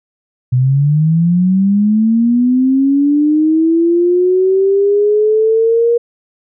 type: linear sweep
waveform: sine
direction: up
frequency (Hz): 123.1 to 474.5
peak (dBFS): -8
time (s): 0.52-5.98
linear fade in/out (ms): 10
effects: none